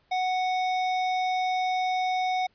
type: tone with hard clipping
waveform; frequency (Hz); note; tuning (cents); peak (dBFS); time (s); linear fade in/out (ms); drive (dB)
sine; 740; F#5; 0; -26; 0.11-2.47; 10; 18
effects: pink hiss -67 dBFS RMS until 2.54 s + resampled to 11025 Hz